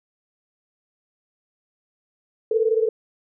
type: tone cluster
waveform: sine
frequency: 439.6 / 458.1 / 492.4 Hz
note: A4 / A#4 / B4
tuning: -2 / -30 / -5 cents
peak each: -19 / -22 / -28 dBFS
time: 2.51-2.89 s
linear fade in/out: 5 ms
effects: none